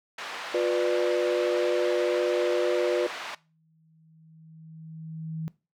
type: band-pass noise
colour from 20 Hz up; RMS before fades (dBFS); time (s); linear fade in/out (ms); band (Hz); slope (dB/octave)
pink; -37; 0.18-3.35; 5; 840 to 3400; 12
type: chord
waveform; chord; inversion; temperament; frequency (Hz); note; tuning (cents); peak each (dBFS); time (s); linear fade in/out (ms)
sine; B diminished; second; just; 355.6 / 493.9 / 592.7; F4 / B4 / D5; +31 / 0 / +16; -26 / -26 / -28; 0.54-3.07; 5
type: tone with exponential growth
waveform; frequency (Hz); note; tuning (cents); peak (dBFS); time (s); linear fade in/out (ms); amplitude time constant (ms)
sine; 160; D#3; +49; -29; 3.31-5.48; 0; 470
effects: noise-tail reverb RT60 0.3 s tail -20 dB re dry

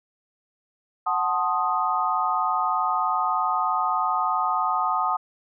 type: chord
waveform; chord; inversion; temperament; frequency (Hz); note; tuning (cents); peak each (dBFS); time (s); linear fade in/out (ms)
sine; F# diminished seventh; none; equal with one note detuned; 740 / 880 / 1056.8 / 1244.5; F#5 / A5 / C6 / Eb6; 0 / 0 / +17 / 0; -27 / -27 / -29 / -24; 1.06-5.17; 10
effects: none

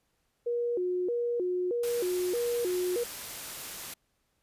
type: tone with vibrato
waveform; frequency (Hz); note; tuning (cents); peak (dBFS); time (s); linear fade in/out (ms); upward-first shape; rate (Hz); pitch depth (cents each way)
sine; 415.3; G#4; 0; -27; 0.46-3.04; 10; square; 1.6; 240
type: noise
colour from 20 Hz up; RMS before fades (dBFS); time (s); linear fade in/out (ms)
white; -40; 1.83-3.94; 5
effects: pink hiss -75 dBFS RMS until 4.42 s + resampled to 32000 Hz

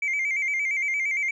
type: tone with vibrato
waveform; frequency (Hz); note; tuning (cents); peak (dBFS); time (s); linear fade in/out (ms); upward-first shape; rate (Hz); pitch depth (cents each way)
sine; 2200; C#7; -14; -21; 0.02-1.31; 5; square; 8.7; 71
effects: tanh soft clip ceiling -21 dBFS

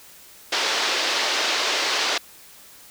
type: band-pass noise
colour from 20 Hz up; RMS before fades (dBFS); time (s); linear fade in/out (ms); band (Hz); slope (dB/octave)
white; -23; 0.52-2.18; 5; 340 to 5100; 24
effects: white hiss -47 dBFS RMS until 2.9 s

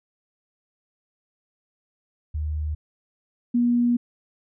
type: tone pair in turn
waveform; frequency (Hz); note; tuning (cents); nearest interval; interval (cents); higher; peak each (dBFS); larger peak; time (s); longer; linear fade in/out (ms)
sine; 76.2 / 240.4; D#2 / B3; -36 / -46; octave + minor sixth; 1990; second; -24 / -17; second; 2.34-2.75 / 3.54-3.97; second; 10
effects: none

